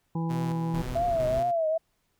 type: harmonic tone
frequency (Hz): 165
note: E3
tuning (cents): +2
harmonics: 1 / 2 / 3 / 5 / 6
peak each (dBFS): -27 / -36 / -42 / -39 / -42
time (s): 0.15-0.82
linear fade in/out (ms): 5
type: tone with tremolo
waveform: sawtooth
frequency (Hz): 125.6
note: B2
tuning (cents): +30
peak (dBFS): -30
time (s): 0.29-1.52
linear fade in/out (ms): 20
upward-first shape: square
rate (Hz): 2.2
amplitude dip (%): 55
type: noise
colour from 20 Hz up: brown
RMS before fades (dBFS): -36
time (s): 0.74-1.4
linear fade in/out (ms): 2
type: tone with vibrato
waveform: sine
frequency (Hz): 664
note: E5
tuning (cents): +12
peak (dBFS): -23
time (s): 0.95-1.78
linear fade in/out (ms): 10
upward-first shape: triangle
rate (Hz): 2.4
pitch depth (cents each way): 120
effects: pink hiss -73 dBFS RMS until 2.19 s